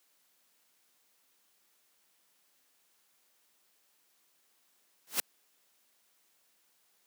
white noise with exponential growth, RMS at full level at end -25 dBFS, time 5.07-5.2 s, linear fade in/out 1 ms, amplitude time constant 28 ms, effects white hiss -71 dBFS RMS until 7.06 s + high-pass 200 Hz 12 dB/octave

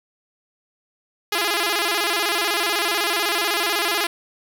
5% pulse tone with vibrato, 376.4 Hz, F#4, 30 cents sharp, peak -8 dBFS, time 1.32-4.07 s, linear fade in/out 5 ms, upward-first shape square, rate 16 Hz, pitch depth 170 cents each way, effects none

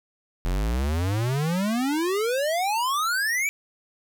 square exponential sweep, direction up, 41.58 to 2349 Hz, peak -23 dBFS, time 0.45-3.49 s, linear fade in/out 0 ms, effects none

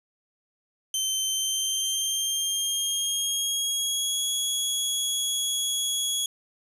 20% pulse tone with pitch glide, 3100 to 3342 Hz, G7 to G#7, -20 to +10 cents, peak -19 dBFS, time 0.94-6.26 s, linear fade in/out 2 ms, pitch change +130 cents, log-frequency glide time 1.26-4.25 s, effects none

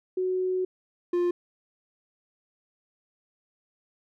sine / triangle tone pair in turn, 370 / 351.7 Hz, F#4 / F4, 0 / +12 cents, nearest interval minor second, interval 88 cents, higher first, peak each -24 / -20 dBFS, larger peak second, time 0.17-0.65 / 1.13-1.31 s, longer first, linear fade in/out 5 ms, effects none

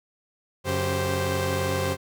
sawtooth tone cluster, 91.7 / 140.1 / 389.9 / 523 Hz, F#2 / C#3 / G4 / C5, -15 / +19 / -9 / -1 cents, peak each -24 / -29 / -27 / -24 dBFS, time 0.64-1.97 s, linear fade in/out 50 ms, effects none

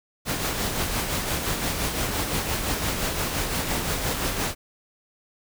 pink noise with tremolo, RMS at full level -25 dBFS, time 0.25-4.55 s, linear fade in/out 50 ms, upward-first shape sine, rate 5.8 Hz, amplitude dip 40%, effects none

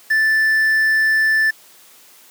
triangle tone with quantisation, 1760 Hz, A6, in tune, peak -11 dBFS, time 0.1-1.51 s, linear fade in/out 10 ms, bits 6, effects white hiss -47 dBFS RMS until 2.3 s + high-pass 200 Hz 12 dB/octave

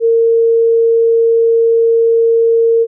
sine tone, 458.6 Hz, A#4, 28 cents flat, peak -7 dBFS, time 0-2.87 s, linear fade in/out 50 ms, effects none

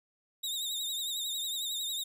sawtooth tone with vibrato, 3729 Hz, A#7, in tune, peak -30 dBFS, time 0.43-2.04 s, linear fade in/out 10 ms, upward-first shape triangle, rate 11 Hz, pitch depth 85 cents each way, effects none

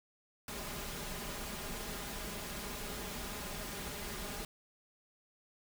pink noise with comb filter, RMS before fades -42 dBFS, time 0.48-4.45 s, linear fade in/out 2 ms, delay 4.9 ms, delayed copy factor +0.55, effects none

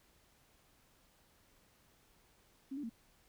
sine tone with pitch steps, 269.8 / 291.8 / 228.7 Hz, C#4 / D4 / A#3, -47 / -11 / -33 cents, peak -39 dBFS, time 2.71-2.896 s, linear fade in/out 10 ms, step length 62 ms, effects pink hiss -69 dBFS RMS until 3.28 s

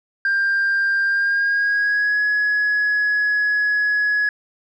sine tone with pitch glide, 1592 to 1682.8 Hz, G6 to G#6, +26 to +22 cents, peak -14 dBFS, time 0.25-4.29 s, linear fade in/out 2 ms, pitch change +96 cents, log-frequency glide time 1.06-2.22 s, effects tanh soft clip ceiling -14 dBFS

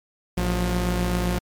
sawtooth tone pair together, 56.94 / 178.5 Hz, A#1 / F3, -40 / +38 cents, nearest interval octave + minor sixth, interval 1978 cents, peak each -20 dBFS, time 0.37-1.39 s, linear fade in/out 10 ms, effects MP3 96 kbps

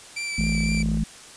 sawtooth tone with vibrato, 2333 Hz, D7, 12 cents flat, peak -24 dBFS, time 0.16-0.83 s, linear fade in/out 10 ms, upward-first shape triangle, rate 4 Hz, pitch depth 20 cents each way
harmonic tone, 53.9 Hz, A1, 35 cents flat, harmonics 1 / 3 / 4, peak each -25 / -25 / -25 dBFS, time 0.38-1.04 s, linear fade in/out 5 ms
click train, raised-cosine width 2 ms, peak -26 dBFS, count 21, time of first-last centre 0.41-0.972 s, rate 35.6 Hz
effects white hiss -44 dBFS RMS until 1.36 s + resampled to 22050 Hz

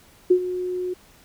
sine tone with ADSR envelope, 363.2 Hz, F#4, 32 cents flat, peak -10 dBFS, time 0.3-0.94 s, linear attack 10 ms, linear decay 79 ms, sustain -14 dB, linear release 11 ms, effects pink hiss -53 dBFS RMS until 1.24 s

